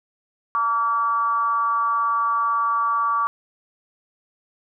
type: tone with frequency modulation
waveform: sine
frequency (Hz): 1148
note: D6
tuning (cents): -40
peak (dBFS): -18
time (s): 0.55-3.27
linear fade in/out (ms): 0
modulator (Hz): 239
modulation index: 0.52
effects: none